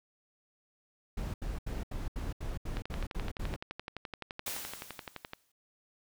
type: noise bursts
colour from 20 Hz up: brown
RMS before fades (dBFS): -36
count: 10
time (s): 1.17-3.563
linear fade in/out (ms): 5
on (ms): 170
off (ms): 77
type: click train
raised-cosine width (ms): 0.3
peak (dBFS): -23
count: 31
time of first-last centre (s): 2.77-5.334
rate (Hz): 11.7
type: noise with exponential decay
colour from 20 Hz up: white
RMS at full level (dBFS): -36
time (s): 4.46-5.52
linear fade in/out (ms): 5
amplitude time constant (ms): 230
effects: none